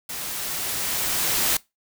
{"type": "noise with level ramp", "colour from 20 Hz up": "white", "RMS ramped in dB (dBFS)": [-32, -21], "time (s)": [0.09, 1.57], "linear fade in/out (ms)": 5, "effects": ["noise-tail reverb RT60 0.2 s tail -21 dB re dry"]}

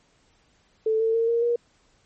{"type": "tone with pitch steps", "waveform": "sine", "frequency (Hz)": [440, 448.5, 457.1, 465.9, 474.9], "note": ["A4", "A4", "A#4", "A#4", "A#4"], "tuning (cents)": [0, 33, -34, -1, 32], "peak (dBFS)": -19, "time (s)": [0.86, 1.56], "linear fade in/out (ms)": 5, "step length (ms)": 140, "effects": ["pink hiss -63 dBFS RMS until 2.05 s", "MP3 32 kbps"]}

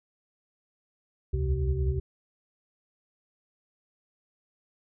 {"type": "tone cluster", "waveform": "sine", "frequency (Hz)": [63.3, 68.9, 79.5, 131.7, 382.2], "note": ["B1", "C#2", "D#2", "C3", "G4"], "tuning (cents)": [43, -10, 38, 12, -44], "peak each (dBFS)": [-34, -27, -32, -31, -35], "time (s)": [1.33, 2], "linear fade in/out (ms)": 10, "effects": []}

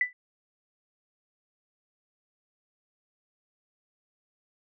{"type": "tone with exponential decay", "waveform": "sine", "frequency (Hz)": 1987, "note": "B6", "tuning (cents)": 10, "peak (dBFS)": -18, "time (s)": [0.01, 0.13], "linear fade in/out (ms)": 2, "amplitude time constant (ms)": 26, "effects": []}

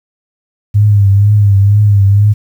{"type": "tone with vibrato", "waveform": "sine", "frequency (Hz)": 101.6, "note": "G#2", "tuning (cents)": -38, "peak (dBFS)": -4, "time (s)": [0.74, 2.34], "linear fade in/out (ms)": 20, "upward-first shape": "triangle", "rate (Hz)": 2.1, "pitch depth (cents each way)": 68, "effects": ["7-bit"]}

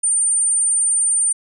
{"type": "tone", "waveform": "sine", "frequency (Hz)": 9010, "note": "C#9", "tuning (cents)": 27, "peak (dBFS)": -14, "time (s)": [0.03, 1.33], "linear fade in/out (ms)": 10, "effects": []}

